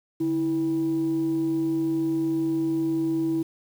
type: tone pair together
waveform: sine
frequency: 145 / 325.5 Hz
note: D3 / E4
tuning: -22 / -22 cents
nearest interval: octave + major second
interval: 1400 cents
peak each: -32 / -21 dBFS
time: 0.2-3.43 s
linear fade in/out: 10 ms
effects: tanh soft clip ceiling -18 dBFS + 8-bit